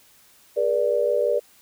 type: chord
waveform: sine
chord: G# diminished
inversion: none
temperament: equal with one note detuned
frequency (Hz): 415.3 / 481.5 / 587.3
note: G#4 / B4 / D5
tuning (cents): 0 / -44 / 0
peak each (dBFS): -26 / -22 / -22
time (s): 0.56-1.4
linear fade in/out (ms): 20
effects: white hiss -55 dBFS RMS until 1.61 s